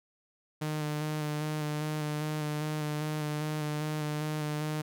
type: tone with vibrato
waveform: sawtooth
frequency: 151.7 Hz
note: D#3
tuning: 44 cents flat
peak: -27 dBFS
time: 0.61-4.82 s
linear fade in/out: 10 ms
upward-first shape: square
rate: 2.5 Hz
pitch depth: 17 cents each way
effects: none